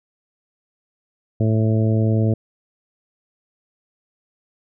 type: harmonic tone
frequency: 110.1 Hz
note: A2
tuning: 2 cents sharp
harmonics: 1 / 2 / 3 / 4 / 5 / 6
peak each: -16 / -22 / -26 / -28 / -30 / -32 dBFS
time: 1.4-2.34 s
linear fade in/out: 5 ms
effects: none